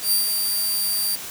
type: tone with ADSR envelope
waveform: 5% pulse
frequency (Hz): 4699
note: D8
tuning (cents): 0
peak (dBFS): -9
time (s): 0.01-1.16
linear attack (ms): 110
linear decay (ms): 130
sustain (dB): -5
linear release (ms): 11
effects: white hiss -34 dBFS RMS until 1.3 s